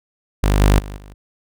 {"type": "tone with level steps", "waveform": "sawtooth", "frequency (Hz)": 50, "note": "G1", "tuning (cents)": 35, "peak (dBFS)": [-9, -6, -25, -34], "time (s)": [0.43, 1.14], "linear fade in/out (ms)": 5, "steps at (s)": [0.6, 0.79, 0.97], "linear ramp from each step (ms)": 2, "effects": []}